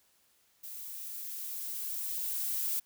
violet noise with level ramp, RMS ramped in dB -44 to -32 dBFS, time 0.63-2.8 s, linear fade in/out 10 ms, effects white hiss -69 dBFS RMS until 2.85 s

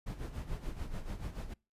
brown noise with tremolo, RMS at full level -37 dBFS, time 0.06-1.54 s, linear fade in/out 10 ms, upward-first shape sine, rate 6.9 Hz, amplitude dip 70%, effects noise-tail reverb RT60 0.3 s tail -26 dB re dry + resampled to 32000 Hz

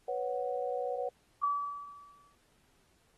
sine chord, B suspended second, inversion none, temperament equal, 493.9 / 554.4 / 740 Hz, B4 / C#5 / F#5, 0 / 0 / 0 cents, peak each -35 / -37 / -37 dBFS, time 0.08-1.09 s, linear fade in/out 5 ms
sine tone with exponential decay, 1149 Hz, D6, 38 cents flat, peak -25 dBFS, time 1.43-2.35 s, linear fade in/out 5 ms, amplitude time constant 200 ms
effects pink hiss -70 dBFS RMS until 3.17 s + AAC 32 kbps

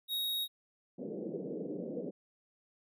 square tone, 3769 Hz, A#7, 18 cents sharp, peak -33 dBFS, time 0.08-0.48 s, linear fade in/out 50 ms
white band-pass noise, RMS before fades -40 dBFS, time 0.98-2.11 s, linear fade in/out 10 ms, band 160 to 520 Hz, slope 48 dB/octave
effects none

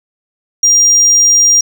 sine tone, 5700 Hz, F8, 34 cents sharp, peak -3 dBFS, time 0.63-1.61 s, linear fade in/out 5 ms, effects tanh soft clip ceiling -3 dBFS + 7-bit

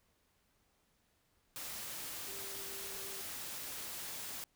sine tone in noise, 391.5 Hz, G4, 2 cents flat, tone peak -53 dBFS, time 2.28-3.21 s, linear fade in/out 0 ms, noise white, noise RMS -44 dBFS, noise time 1.56-4.44 s, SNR -12 dB, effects pink hiss -75 dBFS RMS until 4.55 s

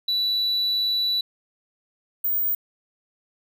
sine tone pair in turn, 3951 / 15077 Hz, B7 / A#9, 0 / +18 cents, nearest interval octave + major seventh, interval 2318 cents, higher second, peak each -18 dBFS, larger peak neither, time 0.08-1.21 / 2.24-2.55 s, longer first, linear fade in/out 5 ms, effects tanh soft clip ceiling -19 dBFS

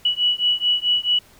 sine beating tone pair, 2939 / 2943.6 Hz, F#7 / F#7, -12 / -10 cents, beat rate 4.6 Hz, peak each -20 dBFS, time 0.05-1.19 s, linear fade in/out 5 ms, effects pink hiss -51 dBFS RMS until 1.39 s

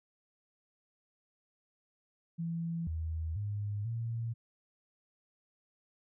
sine tone with pitch steps, 167.1 / 80.5 / 103.2 / 115.3 Hz, E3 / E2 / G#2 / A#2, +24 / -41 / -10 / -19 cents, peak -33 dBFS, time 2.38-4.34 s, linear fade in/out 20 ms, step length 490 ms, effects none

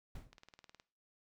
brown noise with exponential decay, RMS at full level -41 dBFS, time 0.15-0.38 s, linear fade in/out 5 ms, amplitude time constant 48 ms
click train, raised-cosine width 0.2 ms, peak -38 dBFS, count 10, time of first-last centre 0.33-0.799 s, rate 19.2 Hz
effects noise-tail reverb RT60 0.4 s tail -20 dB re dry

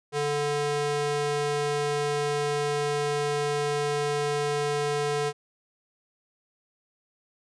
square tone with high-pass filter, 146.1 Hz, D3, 9 cents flat, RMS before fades -27 dBFS, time 0.12-5.33 s, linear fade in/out 50 ms, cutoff 330 Hz, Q 1.6, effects resampled to 22050 Hz

